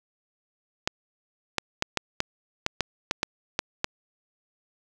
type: clicks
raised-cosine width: 0.2 ms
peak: -6 dBFS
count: 11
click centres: 0.875 / 1.583 / 1.824 / 1.973 / 2.204 / 2.664 / 2.807 / 3.111 / 3.231 / 3.591 / 3.844 s
effects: none